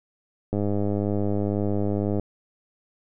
click train, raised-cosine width 2 ms, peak -13 dBFS, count 171, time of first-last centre 0.53-2.197 s, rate 102 Hz, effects none

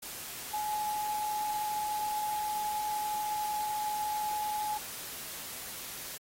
sine tone in noise, 845 Hz, G#5, 30 cents sharp, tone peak -31 dBFS, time 0.53-4.78 s, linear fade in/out 10 ms, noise white, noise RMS -42 dBFS, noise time 0.02-6.18 s, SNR +8 dB, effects AAC 48 kbps

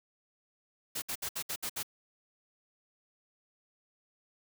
white noise bursts, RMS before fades -36 dBFS, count 7, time 0.95-1.831 s, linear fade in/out 10 ms, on 71 ms, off 64 ms, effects none

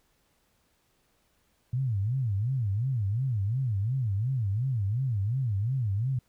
sine tone with vibrato, 114.4 Hz, A#2, 32 cents flat, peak -25 dBFS, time 1.73-6.19 s, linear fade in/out 5 ms, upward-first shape sine, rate 2.8 Hz, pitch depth 290 cents each way, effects pink hiss -70 dBFS RMS until 6.28 s

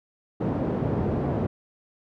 pink band-pass noise, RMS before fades -26 dBFS, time 0.4-1.47 s, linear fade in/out 10 ms, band 100 to 530 Hz, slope 12 dB/octave, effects none

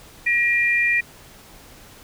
sine tone pair together, 1904.9 / 2400 Hz, A#6 / D7, +37 / +37 cents, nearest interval major third, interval 400 cents, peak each -19 dBFS, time 0.26-1.01 s, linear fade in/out 10 ms, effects pink hiss -46 dBFS RMS until 2.03 s

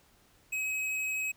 triangle tone with hard clipping, 2548 Hz, D#7, 41 cents sharp, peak -32 dBFS, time 0.52-1.32 s, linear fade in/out 10 ms, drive 14 dB, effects pink hiss -64 dBFS RMS until 1.36 s

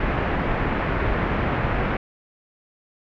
pink low-pass noise, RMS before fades -23 dBFS, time 0-1.97 s, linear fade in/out 5 ms, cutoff 2200 Hz, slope 24 dB/octave, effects none

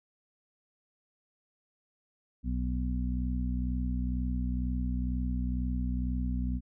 harmonic tone, 62.1 Hz, B1, 10 cents sharp, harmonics 1 / 2 / 3 / 4, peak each -30 / -40 / -37 / -36 dBFS, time 2.43-6.61 s, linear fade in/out 50 ms, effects none

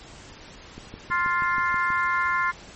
click train, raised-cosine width 3 ms, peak -25 dBFS, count 8, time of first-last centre 0.78-1.904 s, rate 6.23 Hz
harmonic tone, 350 Hz, F4, 4 cents sharp, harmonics 3 / 4 / 5 / 6, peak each -24 / -26 / -28 / -30 dBFS, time 1.1-2.52 s, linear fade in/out 20 ms
effects pink hiss -45 dBFS RMS until 2.75 s + MP3 32 kbps

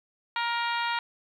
harmonic tone, 470.1 Hz, A#4, 15 cents sharp, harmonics 2 / 3 / 4 / 5 / 6 / 7 / 8 / 9, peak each -29 / -33 / -35 / -37 / -39 / -40 / -41 / -42 dBFS, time 0.36-0.99 s, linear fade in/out 2 ms, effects 10-bit

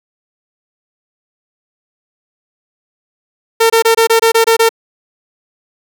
sawtooth tone bursts, 454.3 Hz, A#4, 45 cents flat, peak -3 dBFS, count 9, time 3.6-4.692 s, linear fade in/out 10 ms, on 100 ms, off 24 ms, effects none

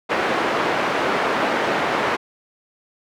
pink band-pass noise, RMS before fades -21 dBFS, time 0.09-2.17 s, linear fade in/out 20 ms, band 360 to 2000 Hz, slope 12 dB/octave, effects none

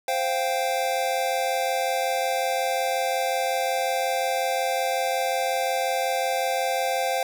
square chord, C suspended fourth, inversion none, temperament equal, 523.3 / 698.5 / 784 Hz, C5 / F5 / G5, 0 / 0 / 0 cents, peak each -28 dBFS, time 0.08-7.23 s, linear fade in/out 2 ms, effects none

